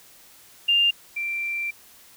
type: tone pair in turn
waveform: sine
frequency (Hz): 2800 / 2355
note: F7 / D7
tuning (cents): +4 / +4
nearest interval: minor third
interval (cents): 300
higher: first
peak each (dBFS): -16 / -25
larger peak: first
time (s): 0.68-0.91 / 1.16-1.71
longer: second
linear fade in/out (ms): 10
effects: white hiss -51 dBFS RMS until 2.16 s